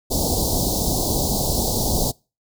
pink band-stop noise, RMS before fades -21 dBFS, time 0.1-2.12 s, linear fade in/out 20 ms, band 860 to 4000 Hz, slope 48 dB/octave, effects noise-tail reverb RT60 0.3 s tail -25 dB re dry

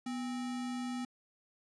sine tone with sample-and-hold, 246.9 Hz, B3, in tune, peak -35 dBFS, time 0.06-1.05 s, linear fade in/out 5 ms, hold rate 1050 Hz, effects resampled to 22050 Hz

